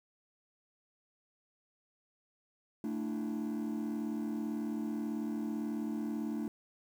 triangle tone cluster, 222.2 / 295.8 / 334 Hz, A3 / D4 / E4, +17 / +13 / +23 cents, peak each -33 / -35 / -39 dBFS, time 2.84-6.48 s, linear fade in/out 2 ms, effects tanh soft clip ceiling -29 dBFS + 10-bit

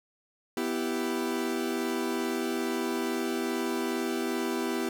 40% pulse chord, E minor, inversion second, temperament equal, 246.9 / 329.6 / 392 Hz, B3 / E4 / G4, 0 / 0 / 0 cents, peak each -32 dBFS, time 0.57-4.89 s, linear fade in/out 2 ms, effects none

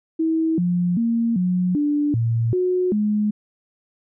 sine tone with pitch steps, 322.5 / 176.6 / 231.3 / 180.9 / 293.2 / 115.2 / 364.7 / 210.1 Hz, E4 / F3 / A#3 / F#3 / D4 / A#2 / F#4 / G#3, -38 / +20 / -13 / -39 / -3 / -20 / -25 / +20 cents, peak -17 dBFS, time 0.19-3.31 s, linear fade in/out 10 ms, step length 390 ms, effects none

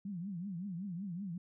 sine tone with vibrato, 185 Hz, F#3, in tune, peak -38 dBFS, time 0.05-1.38 s, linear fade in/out 5 ms, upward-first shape triangle, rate 5.3 Hz, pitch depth 230 cents each way, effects none

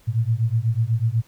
sine beating tone pair, 110 / 118.1 Hz, A2 / A#2, 0 / +23 cents, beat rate 8.1 Hz, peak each -21 dBFS, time 0.07-1.22 s, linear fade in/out 20 ms, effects pink hiss -56 dBFS RMS until 1.27 s

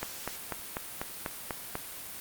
click train, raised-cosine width 0.5 ms, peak -17 dBFS, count 8, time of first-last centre 0.03-1.754 s, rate 4.06 Hz, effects white hiss -42 dBFS RMS until 2.2 s + Opus 48 kbps

